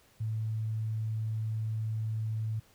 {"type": "tone", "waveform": "sine", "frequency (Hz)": 110, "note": "A2", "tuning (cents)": 0, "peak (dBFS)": -30, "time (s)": [0.2, 2.6], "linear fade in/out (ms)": 10, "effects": ["pink hiss -63 dBFS RMS until 2.74 s"]}